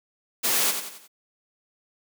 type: noise with echo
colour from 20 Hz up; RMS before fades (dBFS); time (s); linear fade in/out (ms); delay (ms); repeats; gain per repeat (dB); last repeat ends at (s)
white; -23; 0.43-0.72; 20; 90; 4; -7; 1.08
effects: high-pass 200 Hz 12 dB/octave